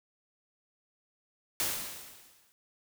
white noise with exponential decay, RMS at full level -29 dBFS, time 1.6-2.52 s, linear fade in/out 0 ms, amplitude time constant 200 ms, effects none

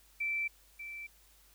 sine tone with echo, 2333 Hz, D7, 12 cents flat, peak -31 dBFS, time 0.2-0.48 s, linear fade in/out 10 ms, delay 590 ms, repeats 1, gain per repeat -10 dB, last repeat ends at 1.07 s, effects added 50 Hz sine -65 dBFS peak until 1.54 s + white hiss -64 dBFS RMS until 1.54 s

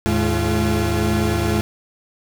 35% pulse tone cluster, 78 / 107.3 / 212.6 / 342.1 Hz, D#2 / A2 / G#3 / F4, +5 / -43 / +41 / -36 cents, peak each -21 dBFS, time 0.06-1.61 s, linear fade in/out 0 ms, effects none

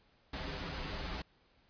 pink noise with comb filter, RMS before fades -40 dBFS, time 0.33-1.22 s, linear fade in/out 5 ms, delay 8.7 ms, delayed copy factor -0.7, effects pink hiss -69 dBFS RMS until 1.69 s + resampled to 11025 Hz

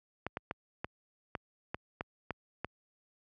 clicks, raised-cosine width 0.5 ms, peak -20 dBFS, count 9, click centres 0.266 / 0.371 / 0.511 / 0.845 / 1.352 / 1.745 / 2.009 / 2.307 / 2.646 s, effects high-pass 60 Hz 12 dB/octave

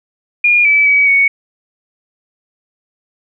sine tone with pitch steps, 2425 / 2303 / 2273 / 2227 Hz, D#7 / D7 / C#7 / C#7, -45 / -34 / +43 / +7 cents, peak -7 dBFS, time 0.44-1.28 s, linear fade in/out 5 ms, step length 210 ms, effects none

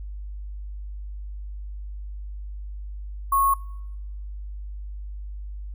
sine tone with sample-and-hold, 1097 Hz, C#6, 18 cents flat, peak -17 dBFS, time 3.32-3.54 s, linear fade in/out 5 ms, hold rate 11025 Hz, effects noise-tail reverb RT60 1.0 s tail -25 dB re dry + added 50 Hz sine -32 dBFS peak until 5.74 s

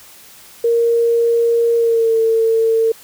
sine tone with pitch glide, 466.2 to 450.6 Hz, A#4 to A4, 0 to +41 cents, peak -11 dBFS, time 0.64-2.92 s, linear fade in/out 5 ms, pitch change -59 cents, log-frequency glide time 1.76-2.14 s, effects white hiss -42 dBFS RMS until 3.03 s

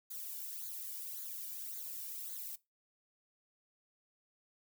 violet noise with flanger, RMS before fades -44 dBFS, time 0.1-2.56 s, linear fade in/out 10 ms, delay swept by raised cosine 0.36 to 1.56 ms, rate 1.8 Hz, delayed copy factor -0.85, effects noise-tail reverb RT60 0.2 s tail -19 dB re dry

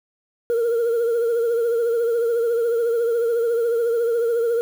sine tone with vibrato, 466.2 Hz, A#4, in tune, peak -15 dBFS, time 0.5-4.61 s, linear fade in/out 0 ms, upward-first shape triangle, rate 14 Hz, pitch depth 60 cents each way, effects tanh soft clip ceiling -16 dBFS + 7-bit

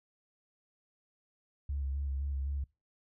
sine tone with vibrato, 69.3 Hz, C#2, in tune, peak -31 dBFS, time 1.69-2.64 s, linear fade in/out 5 ms, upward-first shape square, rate 3.9 Hz, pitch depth 31 cents each way, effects noise-tail reverb RT60 0.3 s tail -26 dB re dry + tanh soft clip ceiling -27 dBFS

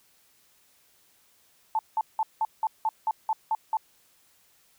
sine tone bursts, 880 Hz, A5, in tune, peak -22 dBFS, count 10, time 1.75-3.77 s, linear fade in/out 2 ms, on 40 ms, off 180 ms, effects white hiss -63 dBFS RMS until 4.78 s

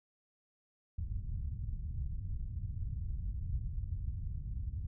white low-pass noise, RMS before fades -38 dBFS, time 0.98-4.87 s, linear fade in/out 10 ms, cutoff 100 Hz, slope 24 dB/octave, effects none

